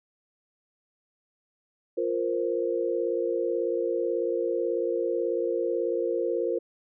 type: chord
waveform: sine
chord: F suspended fourth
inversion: none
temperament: just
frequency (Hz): 349.2 / 465.6 / 523.8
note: F4 / Bb4 / C5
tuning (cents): 0 / -2 / +2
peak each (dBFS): -29 / -28 / -30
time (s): 1.97-6.59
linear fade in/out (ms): 10
effects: none